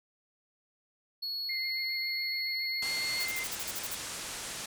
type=tone; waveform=triangle; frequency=4358 Hz; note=C#8; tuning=30 cents flat; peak=-32 dBFS; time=1.22-3.26 s; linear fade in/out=10 ms
type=tone with vibrato; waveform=sine; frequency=2090 Hz; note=C7; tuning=2 cents flat; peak=-34 dBFS; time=1.49-3.44 s; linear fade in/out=5 ms; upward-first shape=sine; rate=7.2 Hz; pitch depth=13 cents each way
type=low-pass noise; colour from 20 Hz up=white; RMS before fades=-40 dBFS; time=2.82-4.66 s; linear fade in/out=5 ms; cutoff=9500 Hz; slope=24 dB/octave
type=noise bursts; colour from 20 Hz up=blue; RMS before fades=-37 dBFS; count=10; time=3.2-3.949 s; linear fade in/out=5 ms; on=38 ms; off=41 ms
effects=none